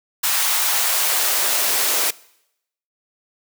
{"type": "noise with high-pass filter sweep", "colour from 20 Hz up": "white", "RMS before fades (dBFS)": -19, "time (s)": [0.23, 2.11], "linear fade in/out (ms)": 10, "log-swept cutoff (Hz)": [1000, 360], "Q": 1.1, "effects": ["noise-tail reverb RT60 0.8 s tail -22 dB re dry"]}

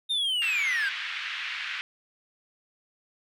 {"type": "linear sweep", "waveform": "triangle", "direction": "down", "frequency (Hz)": [3692, 1500], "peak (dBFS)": -23, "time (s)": [0.09, 0.9], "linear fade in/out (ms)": 20}
{"type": "band-pass noise", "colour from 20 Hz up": "white", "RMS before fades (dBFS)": -34, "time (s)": [0.42, 1.81], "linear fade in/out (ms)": 0, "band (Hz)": [1500, 3000], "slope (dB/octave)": 24}
{"effects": []}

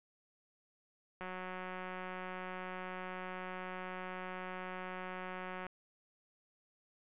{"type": "click train", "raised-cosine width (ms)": 0.5, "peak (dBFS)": -29, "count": 821, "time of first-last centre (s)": [1.21, 5.667], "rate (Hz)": 184, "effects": ["resampled to 8000 Hz"]}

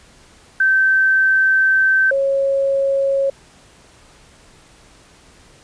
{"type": "tone pair in turn", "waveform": "sine", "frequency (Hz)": [1549, 547.7], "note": ["G6", "C#5"], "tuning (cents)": [-21, -21], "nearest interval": "octave + tritone", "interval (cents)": 1800, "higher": "first", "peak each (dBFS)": [-11, -14], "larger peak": "first", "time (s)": [[0.6, 2.11], [2.11, 3.3]], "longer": "first", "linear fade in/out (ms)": 5, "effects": ["pink hiss -48 dBFS RMS until 5.63 s", "resampled to 22050 Hz"]}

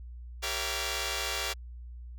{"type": "chord", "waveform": "5% pulse", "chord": "G diminished seventh", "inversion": "none", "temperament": "just", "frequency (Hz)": [392, 470.4, 564.5, 677.4], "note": ["G4", "Bb4", "Db5", "Fb5"], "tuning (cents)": [0, 16, 31, 47], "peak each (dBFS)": -26, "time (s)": [0.42, 1.54], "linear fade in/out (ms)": 20, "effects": ["added 60 Hz sine -41 dBFS peak until 2.18 s"]}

